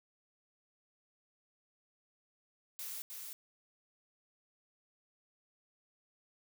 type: noise with echo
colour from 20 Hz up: blue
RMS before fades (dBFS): -43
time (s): 2.79-3.02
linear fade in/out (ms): 0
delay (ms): 310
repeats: 1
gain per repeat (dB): -3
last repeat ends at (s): 3.33
effects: none